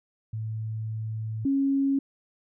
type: tone pair in turn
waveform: sine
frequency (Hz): 110 / 274.6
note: A2 / C#4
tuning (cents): 0 / -16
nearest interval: octave + major third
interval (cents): 1584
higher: second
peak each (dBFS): -29 / -21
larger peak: second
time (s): 0.33-1.45 / 1.45-1.99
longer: first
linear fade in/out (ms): 5
effects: none